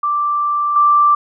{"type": "tone with level steps", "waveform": "sine", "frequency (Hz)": 1174.7, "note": "D6", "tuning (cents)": 0, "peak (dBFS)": [-14, -8], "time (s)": [0.03, 1.15], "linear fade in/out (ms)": 5, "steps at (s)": 0.76, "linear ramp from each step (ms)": 2, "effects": []}